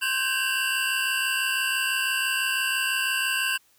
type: tone cluster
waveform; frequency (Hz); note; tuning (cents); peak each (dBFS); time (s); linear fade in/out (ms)
square; 1052 / 1546 / 1612 / 2714 / 2914; C6 / G6 / G6 / E7 / F#7; +9 / -24 / +48 / +50 / -27; -37 / -29 / -32 / -29 / -31; 0.01-3.58; 20
effects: white hiss -62 dBFS RMS until 3.78 s